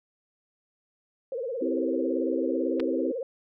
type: tone with vibrato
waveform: sine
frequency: 495.6 Hz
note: B4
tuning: 6 cents sharp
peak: -29 dBFS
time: 1.32-3.23 s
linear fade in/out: 2 ms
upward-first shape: sine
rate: 18 Hz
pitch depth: 160 cents each way
type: chord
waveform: sine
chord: C major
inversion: none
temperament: equal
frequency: 261.6 / 329.6 / 392 Hz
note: C4 / E4 / G4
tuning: 0 / 0 / 0 cents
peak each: -30 / -29 / -32 dBFS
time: 1.61-3.12 s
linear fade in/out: 10 ms
type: clicks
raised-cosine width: 0.3 ms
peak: -22 / -20 dBFS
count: 2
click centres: 2.798 / 2.802 s
effects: none